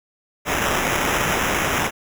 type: noise with sample-and-hold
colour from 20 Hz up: white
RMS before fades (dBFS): -21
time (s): 0.45-1.91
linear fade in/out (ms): 50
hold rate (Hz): 4410
effects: none